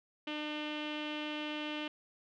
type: tone with low-pass filter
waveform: sawtooth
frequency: 301.2 Hz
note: D4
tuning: 44 cents sharp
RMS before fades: -39 dBFS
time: 0.27-1.88 s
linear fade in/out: 5 ms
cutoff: 3000 Hz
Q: 5.2
effects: none